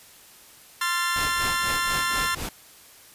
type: chord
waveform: sawtooth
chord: F major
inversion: second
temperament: equal with one note detuned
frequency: 1046.5 / 1372.9 / 1760 Hz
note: C6 / F6 / A6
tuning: 0 / -30 / 0 cents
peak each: -24 dBFS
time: 0.81-2.35 s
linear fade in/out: 5 ms
type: noise with tremolo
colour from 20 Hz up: pink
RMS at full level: -31 dBFS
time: 1.16-2.49 s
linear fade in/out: 2 ms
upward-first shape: sine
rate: 4.1 Hz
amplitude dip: 85%
effects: white hiss -50 dBFS RMS until 3.14 s + resampled to 32000 Hz